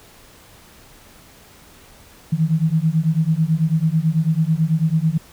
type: beating tone pair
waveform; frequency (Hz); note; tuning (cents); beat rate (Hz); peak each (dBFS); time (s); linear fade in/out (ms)
sine; 155.56 / 164.66; D#3 / E3; 0 / -2; 9.1; -18 / -18; 2.32-5.18; 10
effects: pink hiss -47 dBFS RMS until 5.32 s